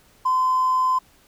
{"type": "tone with hard clipping", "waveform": "triangle", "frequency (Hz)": 1026, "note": "C6", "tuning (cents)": -34, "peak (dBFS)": -17, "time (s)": [0.25, 0.99], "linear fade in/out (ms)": 10, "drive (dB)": 3, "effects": ["pink hiss -56 dBFS RMS until 1.27 s"]}